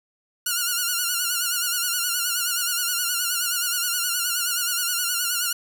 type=tone with vibrato; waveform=5% pulse; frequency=1424 Hz; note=F6; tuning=33 cents sharp; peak=-11 dBFS; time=0.46-5.53 s; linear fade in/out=5 ms; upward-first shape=sine; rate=9.5 Hz; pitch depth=67 cents each way; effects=8-bit